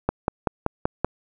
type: click train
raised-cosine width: 1 ms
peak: -6 dBFS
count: 6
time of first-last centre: 0.09-1.046 s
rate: 5.23 Hz
effects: none